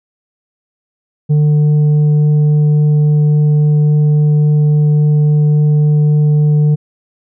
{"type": "tone with tanh clipping", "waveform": "sine", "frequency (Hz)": 149.7, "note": "D3", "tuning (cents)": 33, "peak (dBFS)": -8, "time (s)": [1.29, 6.76], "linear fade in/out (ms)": 20, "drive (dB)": 4, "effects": []}